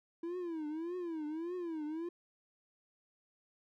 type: tone with vibrato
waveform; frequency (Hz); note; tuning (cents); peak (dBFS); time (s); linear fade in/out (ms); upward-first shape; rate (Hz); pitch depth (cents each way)
triangle; 329.6; E4; 0; -35; 0.23-2.09; 5; triangle; 1.7; 190
effects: none